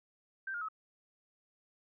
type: tone with pitch steps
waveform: sine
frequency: 1564 / 1417.7 / 1285.1 Hz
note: G6 / F6 / E6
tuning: -4 / +26 / -44 cents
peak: -36 dBFS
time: 0.47-0.686 s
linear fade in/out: 5 ms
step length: 72 ms
effects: none